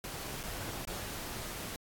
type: noise with dropouts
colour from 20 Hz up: pink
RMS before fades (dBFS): -41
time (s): 0.04-1.76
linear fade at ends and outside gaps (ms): 1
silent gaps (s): 0.431-0.436 / 0.852-0.874
effects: AAC 64 kbps